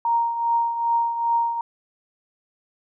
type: tone with tremolo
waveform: sine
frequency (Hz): 932.3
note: A#5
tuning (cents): 0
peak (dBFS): -16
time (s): 0.05-1.61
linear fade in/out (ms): 2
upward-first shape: triangle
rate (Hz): 2.5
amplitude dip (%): 65
effects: none